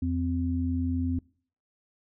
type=tone pair together; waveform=sine; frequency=86.06 / 257.9 Hz; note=F2 / C4; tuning=-25 / -25 cents; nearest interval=octave + perfect fifth; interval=1900 cents; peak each=-28 dBFS; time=0.02-1.19 s; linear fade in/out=5 ms; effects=noise-tail reverb RT60 0.5 s tail -24 dB re dry